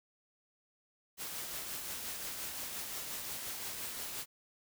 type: noise with tremolo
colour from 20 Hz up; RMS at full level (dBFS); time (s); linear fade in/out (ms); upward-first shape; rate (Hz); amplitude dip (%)
white; -40; 1.17-4.26; 50; triangle; 5.7; 35
effects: none